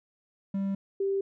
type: tone pair in turn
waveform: triangle / sine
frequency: 196 / 392 Hz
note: G3 / G4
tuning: 0 / 0 cents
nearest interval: octave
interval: 1200 cents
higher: second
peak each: -25 dBFS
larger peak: neither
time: 0.54-0.75 / 1-1.21 s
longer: neither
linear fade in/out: 5 ms
effects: none